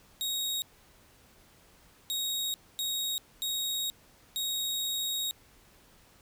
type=tone bursts at uneven times; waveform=sawtooth; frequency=3769 Hz; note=A#7; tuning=18 cents sharp; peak=-27 dBFS; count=5; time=0.21-0.62 / 2.1-2.54 / 2.79-3.18 / 3.42-3.9 / 4.36-5.31 s; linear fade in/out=0 ms; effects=pink hiss -60 dBFS RMS until 6.21 s